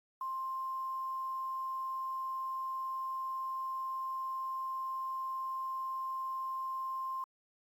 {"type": "tone with quantisation", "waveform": "sine", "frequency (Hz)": 1053, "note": "C6", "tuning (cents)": 11, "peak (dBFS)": -35, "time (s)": [0.21, 7.24], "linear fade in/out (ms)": 2, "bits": 10, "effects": ["AAC 64 kbps"]}